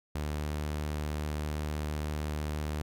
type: tone with pitch glide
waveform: sawtooth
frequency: 74.9 to 75.51 Hz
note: D2 to D2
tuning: +35 to +49 cents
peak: -28 dBFS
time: 0.15-2.82 s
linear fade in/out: 5 ms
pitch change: +14 cents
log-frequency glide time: 0.54-1.52 s
effects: none